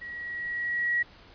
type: tone with level ramp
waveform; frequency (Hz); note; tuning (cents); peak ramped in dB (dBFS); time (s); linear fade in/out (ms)
sine; 1915; A#6; +46; -37 to -22; 0.01-1.03; 10
effects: pink hiss -53 dBFS RMS until 1.34 s + resampled to 11025 Hz